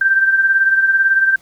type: beating tone pair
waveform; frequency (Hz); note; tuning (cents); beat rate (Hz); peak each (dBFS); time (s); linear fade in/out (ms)
sine; 1568 / 1586; G6 / G6; 0 / +20; 18; -11 / -19; 0.01-1.36; 5
effects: pink hiss -51 dBFS RMS until 1.41 s